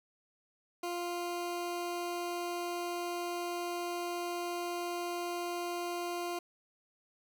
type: tone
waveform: 20% pulse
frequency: 349.2 Hz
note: F4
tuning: in tune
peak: -30 dBFS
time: 0.83-6.39 s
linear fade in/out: 5 ms
effects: none